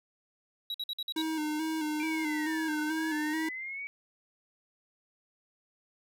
triangle tone bursts, 3872 Hz, B7, 35 cents flat, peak -31 dBFS, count 6, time 0.7-1.218 s, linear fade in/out 2 ms, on 43 ms, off 52 ms
square tone with vibrato, 311 Hz, D#4, 1 cent flat, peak -31 dBFS, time 1.16-3.49 s, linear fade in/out 5 ms, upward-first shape square, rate 2.3 Hz, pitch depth 39 cents each way
sine linear two-way sweep, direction down then up, 2375 to 1480 to 2281 Hz, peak -36 dBFS, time 2-3.87 s, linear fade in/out 0 ms, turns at 2.8 s
effects none

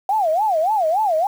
sine tone with vibrato, 740 Hz, F#5, in tune, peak -15 dBFS, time 0.09-1.27 s, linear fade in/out 2 ms, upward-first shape sine, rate 3.5 Hz, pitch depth 300 cents each way, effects 7-bit

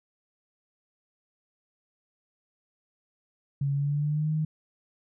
sine tone with pitch glide, 140 to 155.34 Hz, C#3 to D#3, +18 to -2 cents, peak -24 dBFS, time 3.61-4.45 s, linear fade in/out 5 ms, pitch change +180 cents, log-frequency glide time 3.73-4.32 s, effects none

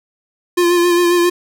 square tone with vibrato, 349.2 Hz, F4, in tune, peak -11 dBFS, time 0.57-1.3 s, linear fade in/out 10 ms, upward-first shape sine, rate 7.4 Hz, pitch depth 27 cents each way, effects none

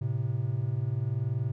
triangle tone pair together, 110.7 / 131.3 Hz, A2 / C3, +11 / +6 cents, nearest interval minor third, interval 295 cents, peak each -28 dBFS, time 0.01-1.52 s, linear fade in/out 10 ms, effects none

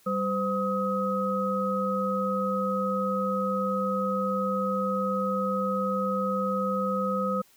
sine tone cluster, 195.4 / 514 / 1266 Hz, G3 / C5 / D#6, -5 / -31 / +30 cents, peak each -29 dBFS, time 0.06-7.42 s, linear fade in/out 10 ms, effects white hiss -60 dBFS RMS until 7.56 s

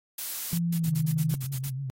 blue noise, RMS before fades -33 dBFS, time 0.18-0.58 s, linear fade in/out 5 ms
sine tone with pitch glide, 170 to 158.62 Hz, F3 to D#3, -46 to +34 cents, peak -24 dBFS, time 0.53-1.34 s, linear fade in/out 0 ms, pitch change -120 cents, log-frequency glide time 0.72-0.94 s
blue noise bursts, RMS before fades -37 dBFS, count 9, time 0.72-1.698 s, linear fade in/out 10 ms, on 66 ms, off 48 ms
sine tone with vibrato, 134 Hz, C3, 42 cents sharp, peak -30 dBFS, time 0.88-1.9 s, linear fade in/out 0 ms, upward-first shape triangle, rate 6.7 Hz, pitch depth 86 cents each way
effects AAC 48 kbps

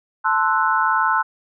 sine chord, F# half-diminished seventh, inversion first, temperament equal, 880 / 1046.5 / 1318.5 / 1480 Hz, A5 / C6 / E6 / F#6, 0 / 0 / 0 / 0 cents, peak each -21 dBFS, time 0.24-1.23 s, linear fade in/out 20 ms, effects none

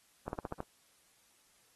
slowing click train, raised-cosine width 1 ms, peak -23 dBFS, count 6, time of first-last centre 0.28-0.604 s, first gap 51 ms, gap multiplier 1.12, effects white hiss -68 dBFS RMS until 1.75 s + AAC 32 kbps

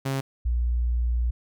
sawtooth / sine tone pair in turn, 135.3 / 59.65 Hz, C#3 / A#1, -42 / +41 cents, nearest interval octave + major second, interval 1417 cents, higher first, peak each -21 dBFS, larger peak neither, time 0.05-0.21 / 0.45-1.31 s, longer second, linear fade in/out 10 ms, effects none

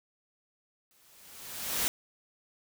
white noise with exponential growth, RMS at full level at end -27 dBFS, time 0.91-1.88 s, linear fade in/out 0 ms, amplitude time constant 210 ms, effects none

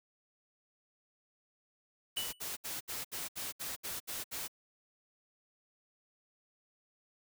white noise bursts, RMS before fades -40 dBFS, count 10, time 2.16-4.481 s, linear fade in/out 20 ms, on 170 ms, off 69 ms
square tone with exponential decay, 2960 Hz, F#7, in tune, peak -32 dBFS, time 2.17-2.43 s, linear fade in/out 0 ms, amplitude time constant 55 ms
effects none

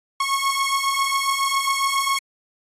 sawtooth beating tone pair, 1092 / 1099.3 Hz, C#6 / C#6, -26 / -15 cents, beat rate 7.3 Hz, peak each -19 dBFS, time 0.2-2.19 s, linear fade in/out 5 ms, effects AAC 32 kbps

